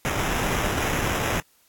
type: noise with sample-and-hold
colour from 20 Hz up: pink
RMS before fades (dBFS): -25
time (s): 0.05-1.4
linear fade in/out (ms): 0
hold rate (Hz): 4410
effects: white hiss -61 dBFS RMS until 1.68 s + AAC 64 kbps